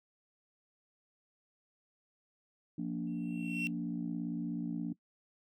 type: chord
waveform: sine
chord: Bb major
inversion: second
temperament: equal with one note detuned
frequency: 174.61 / 233.1 / 290.1 Hz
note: F3 / Bb3 / D4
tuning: 0 / 0 / -21 cents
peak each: -38 / -38 / -38 dBFS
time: 2.78-4.93 s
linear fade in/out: 5 ms
type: tone with exponential growth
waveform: triangle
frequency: 2718 Hz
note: F7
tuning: 48 cents flat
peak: -29 dBFS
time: 3.07-3.67 s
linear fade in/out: 0 ms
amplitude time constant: 130 ms
effects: noise-tail reverb RT60 0.1 s tail -21 dB re dry + tanh soft clip ceiling -26 dBFS